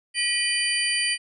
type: tone cluster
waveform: sine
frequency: 1939 / 2436 / 3002 / 4674 / 9120 Hz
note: B6 / D#7 / F#7 / D8 / C#9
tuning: -32 / -37 / +24 / -9 / +48 cents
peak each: -28 dBFS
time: 0.14-1.18 s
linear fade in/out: 50 ms
effects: none